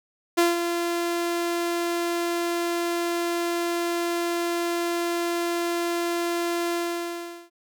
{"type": "tone with ADSR envelope", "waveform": "sawtooth", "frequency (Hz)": 343.2, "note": "F4", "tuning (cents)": -30, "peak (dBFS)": -12, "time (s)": [0.37, 7.5], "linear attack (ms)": 16, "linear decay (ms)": 170, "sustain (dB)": -8, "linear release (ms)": 760, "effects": []}